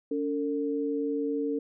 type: tone pair together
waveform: sine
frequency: 284.6 / 451.8 Hz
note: C#4 / A4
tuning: +46 / +46 cents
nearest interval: minor sixth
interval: 800 cents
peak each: -29 / -30 dBFS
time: 0.11-1.59 s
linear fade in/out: 5 ms
effects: none